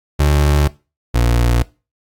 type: tone pair in turn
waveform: 30% pulse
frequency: 73 / 59.24 Hz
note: D2 / A#1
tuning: -10 / +29 cents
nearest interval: major third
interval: 361 cents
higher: first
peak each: -8 / -9 dBFS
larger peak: first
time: 0.19-0.68 / 1.14-1.63 s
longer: neither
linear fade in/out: 10 ms
effects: noise-tail reverb RT60 0.3 s tail -21 dB re dry + AAC 64 kbps